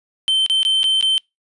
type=tone with dropouts; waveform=triangle; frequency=3098 Hz; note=G7; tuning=21 cents flat; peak=-12 dBFS; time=0.28-1.18 s; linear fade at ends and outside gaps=0 ms; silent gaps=0.463-0.498 / 0.631-0.65 / 0.832-0.841 / 1.011-1.026 s; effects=noise-tail reverb RT60 0.2 s tail -26 dB re dry + resampled to 24000 Hz